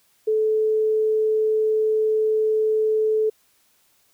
sine tone, 434.4 Hz, A4, 22 cents flat, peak -17 dBFS, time 0.27-3.3 s, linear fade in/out 10 ms, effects white hiss -62 dBFS RMS until 4.13 s

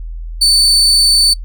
35% pulse tone, 4517 Hz, C#8, 32 cents sharp, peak -6 dBFS, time 0.41-1.34 s, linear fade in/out 10 ms, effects noise-tail reverb RT60 0.1 s tail -26 dB re dry + added 41 Hz sine -22 dBFS peak until 1.44 s

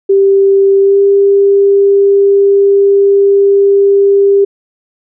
sine tone with pitch glide, 392.5 to 398 Hz, G4 to G4, +2 to +26 cents, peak -4 dBFS, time 0.09-4.45 s, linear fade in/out 10 ms, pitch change +24 cents, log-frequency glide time 0.8-0.99 s, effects none

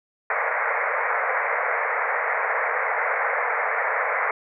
white band-pass noise, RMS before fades -24 dBFS, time 0.3-4.31 s, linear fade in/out 2 ms, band 450 to 2200 Hz, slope 96 dB/octave, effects none

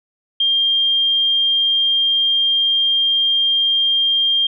sine tone, 3201 Hz, G7, 36 cents sharp, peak -13 dBFS, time 0.4-4.47 s, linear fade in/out 5 ms, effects none

